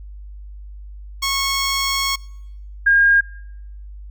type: tone pair in turn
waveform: 10% pulse / sine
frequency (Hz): 1097 / 1619.2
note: C#6 / G#6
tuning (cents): -18 / -44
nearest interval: perfect fifth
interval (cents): 674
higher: second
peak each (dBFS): -10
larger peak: neither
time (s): 1.22-2.16 / 2.86-3.21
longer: first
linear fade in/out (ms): 10
effects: noise-tail reverb RT60 0.9 s tail -25 dB re dry + added 50 Hz sine -33 dBFS peak until 4.1 s